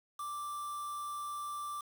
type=tone with quantisation; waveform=triangle; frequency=1174.7 Hz; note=D6; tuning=in tune; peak=-36 dBFS; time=0.19-1.81 s; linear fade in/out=5 ms; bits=8; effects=none